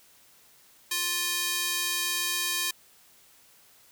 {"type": "tone with high-pass filter", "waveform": "square", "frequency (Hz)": 350.9, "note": "F4", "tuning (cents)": 8, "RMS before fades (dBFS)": -29, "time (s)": [0.91, 2.71], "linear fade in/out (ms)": 5, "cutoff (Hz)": 2700, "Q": 0.59, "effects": ["white hiss -58 dBFS RMS until 3.91 s"]}